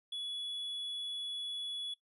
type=tone; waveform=triangle; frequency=3398 Hz; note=G#7; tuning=39 cents sharp; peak=-36 dBFS; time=0.12-1.94 s; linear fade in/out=5 ms; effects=noise-tail reverb RT60 0.1 s tail -17 dB re dry + resampled to 32000 Hz